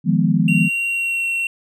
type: chord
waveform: sine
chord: F half-diminished seventh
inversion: third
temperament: equal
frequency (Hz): 155.56 / 174.61 / 207.7 / 246.9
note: Eb3 / F3 / Ab3 / Cb4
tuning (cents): 0 / 0 / 0 / 0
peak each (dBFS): -19 / -17 / -19 / -21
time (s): 0.04-0.7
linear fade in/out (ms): 50
type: tone with pitch glide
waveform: triangle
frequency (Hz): 2753 to 2725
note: F7 to F7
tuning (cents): -25 to -43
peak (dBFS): -17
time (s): 0.48-1.47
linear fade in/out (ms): 2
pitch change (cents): -18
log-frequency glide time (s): 0.88-1.26
effects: none